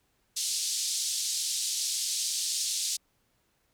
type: band-pass noise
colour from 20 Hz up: pink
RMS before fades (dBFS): -31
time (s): 0.36-2.97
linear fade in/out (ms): 10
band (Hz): 4100 to 9400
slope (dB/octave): 24
effects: pink hiss -72 dBFS RMS until 3.73 s